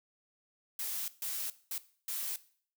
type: noise bursts at uneven times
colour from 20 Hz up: blue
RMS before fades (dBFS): -37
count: 4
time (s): 0.79-1.08 / 1.22-1.5 / 1.71-1.78 / 2.08-2.36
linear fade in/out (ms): 2
effects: noise-tail reverb RT60 0.5 s tail -17 dB re dry